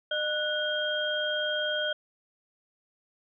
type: tone cluster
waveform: sine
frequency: 608 / 1477 / 3212 Hz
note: D#5 / F#6 / G7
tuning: -40 / -3 / +41 cents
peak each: -31 dBFS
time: 0.11-1.93 s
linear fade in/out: 5 ms
effects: none